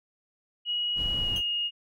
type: tone with pitch glide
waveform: sine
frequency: 2903 to 2858 Hz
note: F#7 to F7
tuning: -34 to +39 cents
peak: -26 dBFS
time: 0.65-1.71 s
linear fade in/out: 50 ms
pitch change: -27 cents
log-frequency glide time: 1.19-1.38 s
type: noise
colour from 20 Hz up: brown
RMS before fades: -35 dBFS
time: 0.95-1.42 s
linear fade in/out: 50 ms
type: tone with exponential decay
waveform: sawtooth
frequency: 3136 Hz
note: G7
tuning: in tune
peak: -32 dBFS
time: 1.36-1.48 s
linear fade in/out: 2 ms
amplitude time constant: 24 ms
effects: none